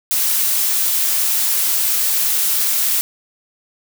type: noise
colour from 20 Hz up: blue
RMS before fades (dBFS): -17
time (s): 0.11-3.01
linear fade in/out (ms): 0
effects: none